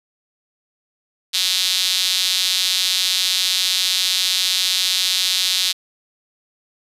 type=tone with high-pass filter; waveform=sawtooth; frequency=185 Hz; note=F#3; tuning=in tune; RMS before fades=-19 dBFS; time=1.33-5.73 s; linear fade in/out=20 ms; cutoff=3800 Hz; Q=3.2; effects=resampled to 32000 Hz